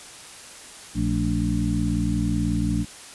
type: harmonic tone with a mistuned harmonic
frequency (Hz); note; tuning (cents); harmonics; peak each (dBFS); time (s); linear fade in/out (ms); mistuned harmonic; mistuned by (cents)
58.27; A#1; 0; 1 / 2 / 3 / 4 / 5; -27 / -27 / -27 / -27 / -27; 0.94-2.86; 50; 4; -96
effects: white hiss -42 dBFS RMS until 3.14 s + resampled to 24000 Hz